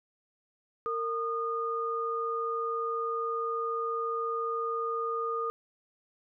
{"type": "tone pair together", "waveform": "sine", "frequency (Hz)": [458.5, 1224], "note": ["A#4", "D#6"], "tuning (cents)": [-29, -29], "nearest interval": "octave + perfect fourth", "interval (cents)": 1700, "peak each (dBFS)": [-33, -31], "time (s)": [0.86, 5.5], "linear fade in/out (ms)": 0, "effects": []}